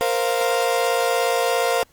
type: chord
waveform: 35% pulse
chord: Bb suspended second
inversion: none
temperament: equal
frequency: 466.2 / 523.3 / 698.5 Hz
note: Bb4 / C5 / F5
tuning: 0 / 0 / 0 cents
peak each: -21 dBFS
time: 0.01-1.83 s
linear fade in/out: 0 ms
effects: pink hiss -57 dBFS RMS until 1.92 s + Opus 24 kbps